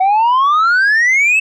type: exponential sweep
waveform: sine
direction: up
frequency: 740 to 2670 Hz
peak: -6 dBFS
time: 0-1.4 s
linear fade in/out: 10 ms
effects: tanh soft clip ceiling -8 dBFS